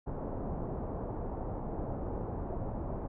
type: low-pass noise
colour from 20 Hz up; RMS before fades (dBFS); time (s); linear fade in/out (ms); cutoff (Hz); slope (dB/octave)
pink; -37; 0.06-3.08; 20; 870; 24
effects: none